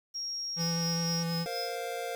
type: tone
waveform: sine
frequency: 5588 Hz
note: F8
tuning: in tune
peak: -33 dBFS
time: 0.14-1.24 s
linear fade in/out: 20 ms
type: tone with vibrato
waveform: square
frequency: 167.5 Hz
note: E3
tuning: 28 cents sharp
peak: -31 dBFS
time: 0.56-1.47 s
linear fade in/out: 50 ms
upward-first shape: sine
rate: 9.6 Hz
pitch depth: 11 cents each way
type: tone with tremolo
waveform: square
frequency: 5100 Hz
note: D#8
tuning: 42 cents sharp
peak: -35 dBFS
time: 0.59-1.76 s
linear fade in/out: 20 ms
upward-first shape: sine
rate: 4.2 Hz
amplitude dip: 75%
type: chord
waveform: square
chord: Bb suspended second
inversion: none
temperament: just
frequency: 466.2 / 524.4 / 699.2 Hz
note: Bb4 / C5 / F5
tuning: 0 / +4 / +2 cents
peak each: -39 / -40 / -38 dBFS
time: 1.46-2.15 s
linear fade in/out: 0 ms
effects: 10-bit